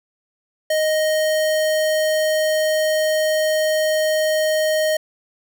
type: tone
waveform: square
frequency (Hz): 622.3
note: D#5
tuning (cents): 0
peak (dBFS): -17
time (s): 0.7-4.97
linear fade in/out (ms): 5
effects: none